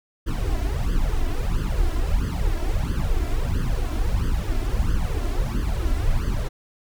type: noise with flanger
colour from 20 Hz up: brown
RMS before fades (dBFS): -22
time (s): 0.26-6.49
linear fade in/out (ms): 20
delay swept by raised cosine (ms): 0.63 to 3.03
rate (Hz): 1.5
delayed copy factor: +0.95
effects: none